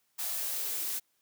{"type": "noise with high-pass filter sweep", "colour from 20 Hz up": "blue", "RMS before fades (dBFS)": -34, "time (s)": [0.18, 1], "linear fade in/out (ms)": 20, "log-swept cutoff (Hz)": [750, 270], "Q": 3.4, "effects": ["white hiss -74 dBFS RMS until 1.21 s", "high-pass 80 Hz 12 dB/octave"]}